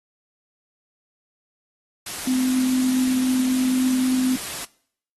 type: tone in noise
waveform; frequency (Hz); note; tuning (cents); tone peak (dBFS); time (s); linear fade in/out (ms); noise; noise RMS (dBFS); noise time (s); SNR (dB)
sine; 256.5; C4; -34; -18; 2.27-4.36; 5; white; -31; 2.06-4.65; +10
effects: noise-tail reverb RT60 0.6 s tail -22 dB re dry + AAC 32 kbps